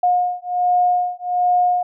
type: beating tone pair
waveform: sine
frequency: 717 / 718.3 Hz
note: F5 / F5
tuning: +45 / +48 cents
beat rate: 1.3 Hz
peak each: -18 dBFS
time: 0.03-1.83 s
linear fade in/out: 5 ms
effects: none